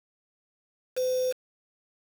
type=tone with quantisation; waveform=sine; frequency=509 Hz; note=C5; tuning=48 cents flat; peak=-24 dBFS; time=0.96-1.33 s; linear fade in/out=20 ms; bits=6; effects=none